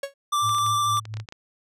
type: tone with exponential decay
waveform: 45% pulse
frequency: 554.4 Hz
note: C#5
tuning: in tune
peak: -24 dBFS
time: 0.03-0.14 s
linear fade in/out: 5 ms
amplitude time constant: 23 ms
type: tone with vibrato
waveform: square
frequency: 1174.7 Hz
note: D6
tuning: in tune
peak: -21 dBFS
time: 0.32-1 s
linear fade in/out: 10 ms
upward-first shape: square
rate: 13 Hz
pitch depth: 10 cents each way
type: tone with tremolo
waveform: sine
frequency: 108.4 Hz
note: A2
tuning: 25 cents flat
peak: -29 dBFS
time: 0.41-1.26 s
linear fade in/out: 50 ms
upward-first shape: sine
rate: 4.3 Hz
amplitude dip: 70%
type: clicks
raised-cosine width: 0.2 ms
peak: -22 dBFS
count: 11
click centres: 0.493 / 0.547 / 0.584 / 0.664 / 0.972 / 1.054 / 1.14 / 1.17 / 1.2 / 1.288 / 1.324 s
effects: low-pass 12000 Hz 12 dB/octave